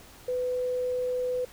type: tone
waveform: sine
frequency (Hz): 500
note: B4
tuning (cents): +21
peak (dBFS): -26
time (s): 0.28-1.45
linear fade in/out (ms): 5
effects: pink hiss -51 dBFS RMS until 1.52 s